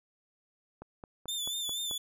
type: click train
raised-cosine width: 1 ms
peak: -30 dBFS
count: 6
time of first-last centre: 0.82-1.912 s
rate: 4.58 Hz
type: tone with vibrato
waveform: sawtooth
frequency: 3520 Hz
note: A7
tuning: in tune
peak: -30 dBFS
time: 1.28-1.98 s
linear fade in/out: 5 ms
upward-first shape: sine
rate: 4.2 Hz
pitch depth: 54 cents each way
effects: none